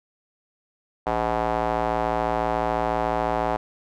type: tone with band-pass filter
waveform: square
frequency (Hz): 57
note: A#1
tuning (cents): -38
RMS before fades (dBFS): -24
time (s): 1.06-3.57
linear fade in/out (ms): 10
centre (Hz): 780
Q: 2.3
effects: none